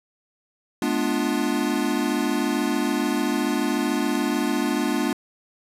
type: chord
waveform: square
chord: G# diminished seventh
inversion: none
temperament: equal with one note detuned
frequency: 213 / 246.9 / 293.7 / 349.2 Hz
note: G#3 / B3 / D4 / F4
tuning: +44 / 0 / 0 / 0 cents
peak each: -29 / -27 / -26 / -29 dBFS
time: 0.82-5.13 s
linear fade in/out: 2 ms
effects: resampled to 32000 Hz